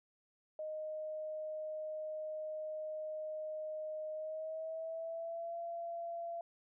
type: tone with pitch glide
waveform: sine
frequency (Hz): 620 to 680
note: D#5 to F5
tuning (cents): -6 to -46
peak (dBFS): -39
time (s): 0.59-6.41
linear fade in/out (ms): 2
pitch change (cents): +160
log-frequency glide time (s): 4.13-5.58
effects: none